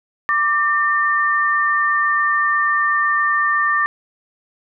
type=tone pair together; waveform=sine; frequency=1176.2 / 1807 Hz; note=D6 / A6; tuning=+2 / +46 cents; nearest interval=perfect fifth; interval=744 cents; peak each=-17 dBFS; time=0.29-3.86 s; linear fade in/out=0 ms; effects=none